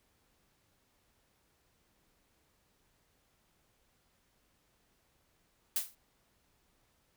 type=noise with exponential decay; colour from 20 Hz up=blue; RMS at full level=-28 dBFS; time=5.76-5.95 s; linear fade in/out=2 ms; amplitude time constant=41 ms; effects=pink hiss -73 dBFS RMS until 7.16 s